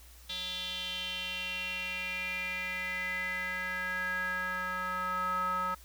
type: tone with band-pass filter sweep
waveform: square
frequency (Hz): 183.3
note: F#3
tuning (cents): -16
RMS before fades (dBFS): -35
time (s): 0.29-5.75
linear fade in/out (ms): 10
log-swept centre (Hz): 3600 to 1200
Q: 6.5
effects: added 60 Hz sine -53 dBFS peak until 5.84 s + white hiss -57 dBFS RMS until 5.84 s